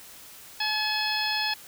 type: harmonic tone with a mistuned harmonic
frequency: 856 Hz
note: A5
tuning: 48 cents flat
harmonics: 1 / 2 / 3 / 4 / 5 / 6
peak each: -32 / -32 / -32 / -32 / -32 / -32 dBFS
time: 0.6-1.54 s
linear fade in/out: 5 ms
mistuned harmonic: 4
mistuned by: -29 cents
effects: white hiss -47 dBFS RMS until 1.67 s